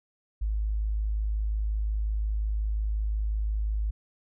sine tone, 52.8 Hz, G#1, 29 cents sharp, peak -25 dBFS, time 0.41-3.91 s, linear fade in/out 10 ms, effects none

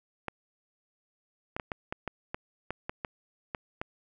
clicks, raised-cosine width 0.5 ms, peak -18 dBFS, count 12, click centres 0.283 / 1.565 / 1.598 / 1.718 / 1.925 / 2.077 / 2.345 / 2.706 / 2.895 / 3.048 / 3.548 / 3.815 s, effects none

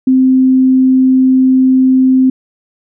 sine tone, 260 Hz, C4, 11 cents flat, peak -5 dBFS, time 0.07-2.3 s, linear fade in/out 5 ms, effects none

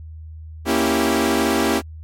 sawtooth chord, A# diminished seventh, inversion none, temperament equal, 233.1 / 277.2 / 329.6 / 392 Hz, A#3 / C#4 / E4 / G4, 0 / 0 / 0 / 0 cents, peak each -18 dBFS, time 0.65-1.82 s, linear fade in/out 50 ms, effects added 79 Hz sine -33 dBFS peak until 2.03 s + MP3 64 kbps

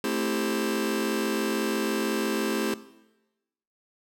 sawtooth chord, A minor seventh, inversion none, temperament just, 220 / 264 / 330 / 396 Hz, A3 / C4 / E4 / G4, 0 / +16 / +2 / +18 cents, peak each -27 dBFS, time 0.04-2.74 s, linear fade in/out 2 ms, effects noise-tail reverb RT60 1.0 s tail -17 dB re dry

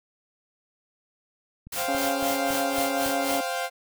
click train, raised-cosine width 5 ms, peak -31 dBFS, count 6, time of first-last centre 1.67-3.063 s, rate 3.59 Hz
white noise with tremolo, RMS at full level -31 dBFS, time 1.72-3.4 s, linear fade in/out 5 ms, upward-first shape sine, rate 3.9 Hz, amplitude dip 90%
sawtooth chord, C suspended fourth, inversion none, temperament equal, 523.3 / 698.5 / 784 Hz, C5 / F5 / G5, 0 / 0 / 0 cents, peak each -28 / -26 / -30 dBFS, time 1.75-3.7 s, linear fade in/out 50 ms
harmonic tone, 138.59 Hz, C#3, in tune, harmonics 2 / 3 / 4 / 5 / 6 / 7 / 8 / 9 / 10, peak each -30 / -41 / -32 / -33 / -38 / -46 / -49 / -49 / -45 dBFS, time 1.88-3.41 s, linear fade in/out 5 ms
effects none

